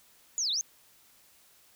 sine linear two-way sweep, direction down then up, 7040 to 3420 to 6610 Hz, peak -27 dBFS, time 0.38-0.61 s, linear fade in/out 0 ms, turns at 0.51 s, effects white hiss -61 dBFS RMS until 1.75 s

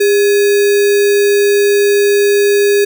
sine tone with sample-and-hold, 406.2 Hz, G#4, 38 cents flat, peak -7 dBFS, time 0-2.85 s, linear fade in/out 10 ms, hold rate 2100 Hz, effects none

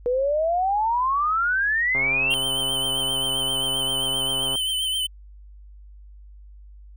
sine exponential sweep, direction up, 480 to 2812 Hz, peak -19 dBFS, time 0.06-2.34 s, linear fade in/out 0 ms
click train, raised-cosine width 1 ms, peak -20 dBFS, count 350, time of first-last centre 1.95-4.554 s, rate 134 Hz
square tone with vibrato, 3066 Hz, G7, 39 cents flat, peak -23 dBFS, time 2.3-5.07 s, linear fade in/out 10 ms, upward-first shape triangle, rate 7.6 Hz, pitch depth 51 cents each way
effects added 50 Hz sine -42 dBFS peak until 6.96 s

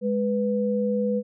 sine tone pair together, 207.7 / 494 Hz, G#3 / B4, 0 / 0 cents, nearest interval octave + minor third, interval 1500 cents, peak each -24 dBFS, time 0.01-1.23 s, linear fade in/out 50 ms, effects none

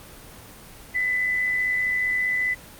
sine tone with amplitude modulation, 2000 Hz, B6, 21 cents sharp, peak -19 dBFS, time 0.94-2.55 s, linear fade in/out 20 ms, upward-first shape sine, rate 95 Hz, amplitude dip 40%, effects pink hiss -44 dBFS RMS until 2.79 s + Opus 24 kbps

